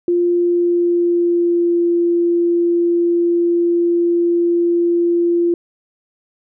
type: tone with pitch glide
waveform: sine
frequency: 349.2 to 344 Hz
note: F4 to F4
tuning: 0 to -26 cents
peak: -12 dBFS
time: 0.08-5.54 s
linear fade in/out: 2 ms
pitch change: -26 cents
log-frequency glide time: 0.31-1.83 s
effects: none